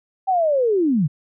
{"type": "linear sweep", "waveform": "sine", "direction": "down", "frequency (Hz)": [782, 131.9], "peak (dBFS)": -15, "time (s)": [0.27, 1.08], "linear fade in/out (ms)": 20, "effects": []}